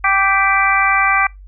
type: harmonic tone with a mistuned harmonic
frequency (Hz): 390.2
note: G4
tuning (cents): -8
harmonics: 2 / 3 / 4 / 5 / 6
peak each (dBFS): -19 / -16 / -19 / -18 / -18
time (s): 0.04-1.27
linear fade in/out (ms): 5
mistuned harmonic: 5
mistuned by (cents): +29
effects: noise-tail reverb RT60 0.2 s tail -25 dB re dry + added 48 Hz sine -35 dBFS peak until 1.47 s